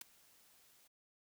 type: noise with ADSR envelope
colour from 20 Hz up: white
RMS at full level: -43 dBFS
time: 0.01-0.88 s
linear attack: 4 ms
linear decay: 9 ms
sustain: -24 dB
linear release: 14 ms
effects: none